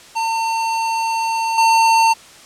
square tone with level steps, 904 Hz, A5, 47 cents sharp, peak -18 / -11 dBFS, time 0.15-2.14 s, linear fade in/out 20 ms, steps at 1.58 s, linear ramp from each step 2 ms, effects white hiss -42 dBFS RMS until 2.45 s + low-pass 8000 Hz 12 dB/octave

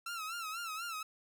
sawtooth tone with vibrato, 1330 Hz, E6, 15 cents sharp, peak -35 dBFS, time 0.06-1.03 s, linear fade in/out 5 ms, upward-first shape sine, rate 4.1 Hz, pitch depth 100 cents each way, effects none

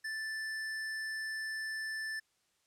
square tone, 1760 Hz, A6, in tune, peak -37 dBFS, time 0.04-2.2 s, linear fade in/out 10 ms, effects white hiss -75 dBFS RMS until 2.66 s + low-pass 9000 Hz 12 dB/octave

